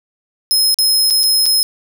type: tone with dropouts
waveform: sawtooth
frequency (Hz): 5140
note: E8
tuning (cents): -45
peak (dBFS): -8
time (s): 0.51-1.63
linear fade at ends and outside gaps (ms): 0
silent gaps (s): 0.743-0.787 / 1.101-1.107 / 1.233-1.237 / 1.457-1.463
effects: none